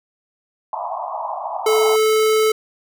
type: band-pass noise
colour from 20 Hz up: pink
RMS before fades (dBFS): -26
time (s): 0.73-1.96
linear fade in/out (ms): 2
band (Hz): 640 to 1100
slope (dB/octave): 96
type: tone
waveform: square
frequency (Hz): 435.1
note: A4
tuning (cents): -19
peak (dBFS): -14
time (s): 1.66-2.52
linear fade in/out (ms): 5
effects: none